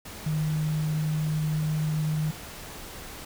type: tone in noise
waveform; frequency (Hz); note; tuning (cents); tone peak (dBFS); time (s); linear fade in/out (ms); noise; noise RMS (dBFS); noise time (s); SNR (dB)
sine; 154.4; D#3; -13; -24; 0.26-2.31; 5; pink; -41; 0.05-3.25; +14
effects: none